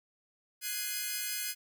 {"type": "chord", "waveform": "5% pulse", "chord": "Ab dominant seventh", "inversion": "third", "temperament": "equal", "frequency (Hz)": [1480, 1661.2, 2093, 2489], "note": ["Gb6", "Ab6", "C7", "Eb7"], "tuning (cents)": [0, 0, 0, 0], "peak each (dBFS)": -29, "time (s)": [0.61, 1.55], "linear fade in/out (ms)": 50, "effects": []}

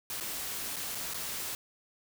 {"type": "noise with dropouts", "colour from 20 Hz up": "white", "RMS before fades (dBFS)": -37, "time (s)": [0.1, 1.55], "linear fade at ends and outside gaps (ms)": 1, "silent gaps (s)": [[0.201, 0.208], [0.76, 0.765], [0.949, 0.953], [1.137, 1.143]], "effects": []}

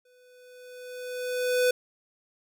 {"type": "tone with exponential growth", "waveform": "square", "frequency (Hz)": 498.7, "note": "B4", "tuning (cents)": 17, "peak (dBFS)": -20, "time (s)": [0.05, 1.71], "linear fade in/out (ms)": 5, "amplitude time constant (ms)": 360, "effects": []}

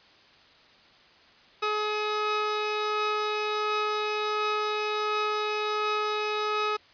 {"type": "tone pair together", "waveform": "sawtooth", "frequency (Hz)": [423.8, 1270], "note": ["G#4", "D#6"], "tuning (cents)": [35, 35], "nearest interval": "octave + perfect fifth", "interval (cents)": 1900, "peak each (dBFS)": -25, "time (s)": [1.62, 6.77], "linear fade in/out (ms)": 10, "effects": ["white hiss -56 dBFS RMS until 6.93 s", "resampled to 11025 Hz"]}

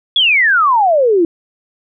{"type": "exponential sweep", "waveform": "sine", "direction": "down", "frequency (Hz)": [3460, 321.8], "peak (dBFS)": -8, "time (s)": [0.16, 1.25], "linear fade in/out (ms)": 2, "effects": []}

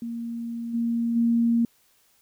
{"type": "tone with level steps", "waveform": "sine", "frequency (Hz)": 233.1, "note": "A#3", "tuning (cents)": 0, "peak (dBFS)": [-29, -22, -18], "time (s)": [0.02, 1.65], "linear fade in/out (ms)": 2, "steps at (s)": [0.73, 1.15], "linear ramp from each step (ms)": 20, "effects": ["white hiss -63 dBFS RMS until 2.21 s"]}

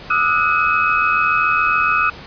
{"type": "tone cluster", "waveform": "sine", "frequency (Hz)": [1212, 1299, 1453, 2547], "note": ["D#6", "E6", "F#6", "D#7"], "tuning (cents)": [-46, -26, -32, 40], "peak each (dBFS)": -19, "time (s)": [0.1, 2.1], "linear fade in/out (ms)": 5, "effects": ["pink hiss -36 dBFS RMS until 2.26 s", "resampled to 11025 Hz"]}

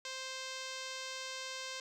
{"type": "tone with low-pass filter", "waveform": "5% pulse", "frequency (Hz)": 523.3, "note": "C5", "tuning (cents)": 0, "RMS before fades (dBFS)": -43, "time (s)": [0.05, 1.8], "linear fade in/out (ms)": 2, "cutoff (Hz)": 7100, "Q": 1, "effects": []}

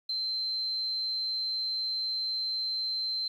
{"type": "tone", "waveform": "sine", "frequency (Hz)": 4108, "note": "C8", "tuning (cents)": -33, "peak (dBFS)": -29, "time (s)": [0.09, 3.28], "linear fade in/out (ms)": 5, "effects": ["10-bit"]}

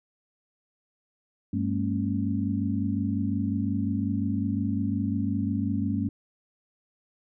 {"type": "tone cluster", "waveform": "sine", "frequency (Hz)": [98.1, 200.1, 225.7, 274.4], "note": ["G2", "G3", "A3", "C#4"], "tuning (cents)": [2, 36, 44, -17], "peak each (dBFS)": -30, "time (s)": [1.53, 6.09], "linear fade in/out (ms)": 5, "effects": []}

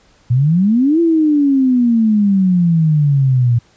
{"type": "exponential two-way sweep", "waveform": "sine", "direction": "up then down", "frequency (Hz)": [116.54, 340.6, 116.54], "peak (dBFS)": -9, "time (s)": [0.3, 3.59], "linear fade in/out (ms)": 10, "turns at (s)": 1, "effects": ["pink hiss -52 dBFS RMS until 3.76 s", "resampled to 16000 Hz"]}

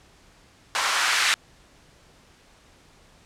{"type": "noise with band-pass filter sweep", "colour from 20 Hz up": "blue", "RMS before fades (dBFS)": -22, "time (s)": [0.75, 1.34], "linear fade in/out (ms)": 0, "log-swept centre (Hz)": [1000, 1800], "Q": 1.5, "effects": ["pink hiss -55 dBFS RMS until 3.25 s", "low-pass 8000 Hz 12 dB/octave"]}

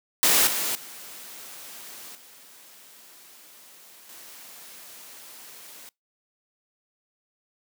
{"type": "noise with level steps", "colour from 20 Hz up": "white", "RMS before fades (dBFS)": [-19, -27, -42, -50, -45], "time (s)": [0.23, 5.89], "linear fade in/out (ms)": 0, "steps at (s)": [0.47, 0.75, 2.15, 4.09], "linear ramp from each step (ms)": 2, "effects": ["noise-tail reverb RT60 0.2 s tail -26 dB re dry", "high-pass 200 Hz 12 dB/octave"]}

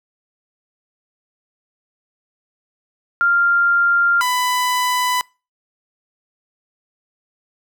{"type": "tone pair in turn", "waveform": ["sine", "sawtooth"], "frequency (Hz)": [1394, 996.9], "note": ["F6", "B5"], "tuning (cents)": [-4, 16], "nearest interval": "tritone", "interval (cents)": 580, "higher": "first", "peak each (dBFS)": [-12, -13], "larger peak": "first", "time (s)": [[3.21, 4.21], [4.21, 5.21]], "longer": "neither", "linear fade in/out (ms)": 0, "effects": ["noise-tail reverb RT60 0.3 s tail -25 dB re dry"]}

